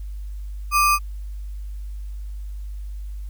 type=tone with sample-and-hold; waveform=sine; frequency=1178 Hz; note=D6; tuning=5 cents sharp; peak=-14 dBFS; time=0.71-0.99 s; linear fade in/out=50 ms; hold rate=3675 Hz; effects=added 50 Hz sine -29 dBFS peak until 3.29 s + white hiss -59 dBFS RMS until 3.29 s